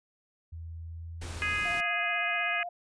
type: tone with pitch glide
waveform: sine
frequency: 82.41 to 83.27 Hz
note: E2 to E2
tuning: 0 to +18 cents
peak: -38 dBFS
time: 0.52-1.59 s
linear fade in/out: 10 ms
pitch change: +18 cents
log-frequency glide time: 0.81-1.11 s
type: noise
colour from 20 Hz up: pink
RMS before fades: -42 dBFS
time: 1.21-1.81 s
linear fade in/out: 10 ms
type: harmonic tone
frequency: 415.3 Hz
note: G#4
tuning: in tune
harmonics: 3 / 4 / 5 / 6 / 7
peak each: -37 / -33 / -33 / -32 / -41 dBFS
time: 1.42-2.63 s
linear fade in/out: 0 ms
type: tone with vibrato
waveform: sine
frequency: 697 Hz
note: F5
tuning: 4 cents flat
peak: -35 dBFS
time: 1.65-2.69 s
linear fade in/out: 5 ms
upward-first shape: sine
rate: 16 Hz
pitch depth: 27 cents each way
effects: resampled to 22050 Hz